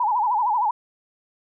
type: tone with vibrato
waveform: sine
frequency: 909 Hz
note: A#5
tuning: 44 cents flat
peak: -18 dBFS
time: 0-0.71 s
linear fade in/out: 5 ms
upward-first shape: sine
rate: 13 Hz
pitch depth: 170 cents each way
effects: none